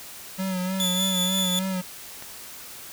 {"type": "tone with vibrato", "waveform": "square", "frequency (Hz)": 186.1, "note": "F#3", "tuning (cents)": 10, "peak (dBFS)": -26, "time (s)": [0.38, 1.82], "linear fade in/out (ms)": 20, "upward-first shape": "sine", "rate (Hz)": 3.3, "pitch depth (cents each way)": 45}
{"type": "tone with tremolo", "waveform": "sawtooth", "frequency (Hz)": 3470, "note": "A7", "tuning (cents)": -25, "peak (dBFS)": -19, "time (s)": [0.8, 1.59], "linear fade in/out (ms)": 0, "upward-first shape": "triangle", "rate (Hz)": 5.4, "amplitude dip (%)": 35}
{"type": "clicks", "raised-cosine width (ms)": 0.3, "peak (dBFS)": -23, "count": 2, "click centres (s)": [1.386, 2.224]}
{"effects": ["white hiss -41 dBFS RMS until 2.92 s"]}